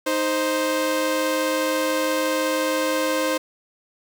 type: tone pair together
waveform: sawtooth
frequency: 311.1 / 523.2 Hz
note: D#4 / C5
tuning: 0 / 0 cents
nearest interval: major sixth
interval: 900 cents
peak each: -21 / -18 dBFS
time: 0.06-3.38 s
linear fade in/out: 10 ms
effects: 8-bit